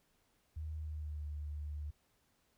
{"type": "tone with pitch glide", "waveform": "sine", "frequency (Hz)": [77.78, 74.31], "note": ["D#2", "D2"], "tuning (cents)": [0, 21], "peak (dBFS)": -39, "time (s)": [0.56, 1.91], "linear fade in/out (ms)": 10, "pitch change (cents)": -79, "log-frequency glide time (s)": [0.77, 1.26], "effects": ["pink hiss -75 dBFS RMS until 2.57 s"]}